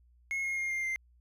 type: tone with pitch steps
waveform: triangle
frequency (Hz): 2169 / 2149 / 2129 / 2110 / 2090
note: C#7 / C7 / C7 / C7 / C7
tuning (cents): -38 / +46 / +30 / +14 / -2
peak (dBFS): -29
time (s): 0.31-0.96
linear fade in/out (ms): 0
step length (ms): 130
effects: added 60 Hz sine -60 dBFS peak until 1.2 s